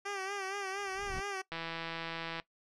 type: tone with vibrato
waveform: 10% pulse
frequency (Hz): 392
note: G4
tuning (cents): 0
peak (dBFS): -28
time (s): 0.05-1.42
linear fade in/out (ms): 10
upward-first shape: sine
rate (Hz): 4.3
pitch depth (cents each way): 65
type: noise with exponential growth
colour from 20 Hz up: brown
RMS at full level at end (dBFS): -38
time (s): 0.74-1.2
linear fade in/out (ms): 2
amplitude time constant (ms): 100
type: click train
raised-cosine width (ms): 0.3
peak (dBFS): -23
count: 146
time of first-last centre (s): 1.52-2.399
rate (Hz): 165
effects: noise-tail reverb RT60 0.1 s tail -18 dB re dry + low-pass 7000 Hz 12 dB/octave